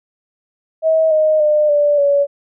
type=tone with pitch steps; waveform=sine; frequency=640 / 621.1 / 602.7 / 584.9 / 567.5 Hz; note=D#5 / D#5 / D5 / D5 / C#5; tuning=+49 / -3 / +45 / -7 / +41 cents; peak=-10 dBFS; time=0.82-2.27 s; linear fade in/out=50 ms; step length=290 ms; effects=none